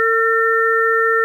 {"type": "harmonic tone", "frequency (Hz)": 452.5, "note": "A4", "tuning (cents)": 48, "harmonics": [1, 3, 4], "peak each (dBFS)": [-17, -17, -17], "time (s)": [0, 1.24], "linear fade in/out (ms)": 0, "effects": ["8-bit"]}